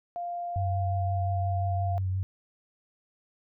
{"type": "tone", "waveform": "sine", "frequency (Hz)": 698, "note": "F5", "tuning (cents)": -1, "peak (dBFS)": -31, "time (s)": [0.16, 1.98], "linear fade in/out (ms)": 0}
{"type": "tone with vibrato", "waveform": "sine", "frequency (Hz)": 94, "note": "F#2", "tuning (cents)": 28, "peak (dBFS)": -26, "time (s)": [0.56, 2.23], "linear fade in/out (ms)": 0, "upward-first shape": "triangle", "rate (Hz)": 5.7, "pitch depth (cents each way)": 29}
{"effects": []}